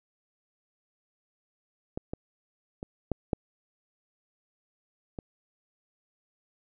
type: clicks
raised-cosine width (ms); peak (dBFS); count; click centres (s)
2; -19 / -20 / -23 / -14 / -12 / -23; 6; 1.975 / 2.135 / 2.829 / 3.117 / 3.332 / 5.188
effects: none